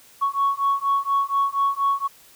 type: beating tone pair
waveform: sine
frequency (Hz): 1108.7 / 1112.9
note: C#6 / C#6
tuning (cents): 0 / +6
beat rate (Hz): 4.2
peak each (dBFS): -21 / -21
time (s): 0.21-2.08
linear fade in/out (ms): 20
effects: tanh soft clip ceiling -13 dBFS + white hiss -51 dBFS RMS until 2.35 s